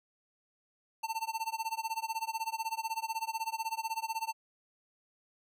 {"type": "tone with tremolo", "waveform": "square", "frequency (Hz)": 896, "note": "A5", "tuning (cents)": 31, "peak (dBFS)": -31, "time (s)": [1.03, 4.33], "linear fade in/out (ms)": 10, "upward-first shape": "sine", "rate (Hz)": 16, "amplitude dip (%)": 95, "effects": []}